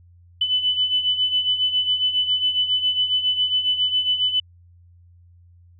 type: beating tone pair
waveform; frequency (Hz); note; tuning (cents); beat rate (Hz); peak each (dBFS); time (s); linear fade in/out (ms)
sine; 2996 / 3003.3; F#7 / F#7; +21 / +25; 7.3; -25 / -19; 0.41-4.4; 5
effects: added 87 Hz sine -48 dBFS peak until 5.79 s